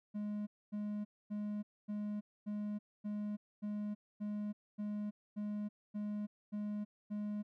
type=tone bursts; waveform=triangle; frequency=208.4 Hz; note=G#3; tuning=6 cents sharp; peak=-35 dBFS; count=13; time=0.14-7.43 s; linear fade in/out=20 ms; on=330 ms; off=250 ms; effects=none